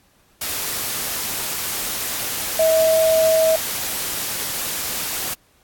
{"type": "tone in noise", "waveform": "sine", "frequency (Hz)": 643, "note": "E5", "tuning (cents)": -43, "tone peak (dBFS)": -13, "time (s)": [2.59, 3.56], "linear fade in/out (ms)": 5, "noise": "white", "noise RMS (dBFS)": -25, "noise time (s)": [0.41, 5.34], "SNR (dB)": 9, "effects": ["pink hiss -58 dBFS RMS until 5.63 s", "AAC 64 kbps"]}